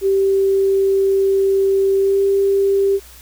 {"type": "tone with pitch glide", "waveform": "sine", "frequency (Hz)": [389.6, 394.1], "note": ["G4", "G4"], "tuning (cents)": [-11, 9], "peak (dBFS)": -12, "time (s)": [0.01, 3], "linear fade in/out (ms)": 50, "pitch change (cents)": 20, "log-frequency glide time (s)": [1.96, 2.21], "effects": ["added 60 Hz sine -43 dBFS peak until 3.21 s", "white hiss -43 dBFS RMS until 3.21 s"]}